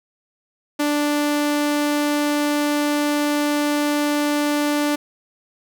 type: tone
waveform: sawtooth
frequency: 293.7 Hz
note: D4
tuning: in tune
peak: -14 dBFS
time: 0.79-4.96 s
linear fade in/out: 10 ms
effects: none